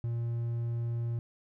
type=tone; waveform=triangle; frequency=117.4 Hz; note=A#2; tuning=13 cents sharp; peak=-28 dBFS; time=0.04-1.19 s; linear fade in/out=0 ms; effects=none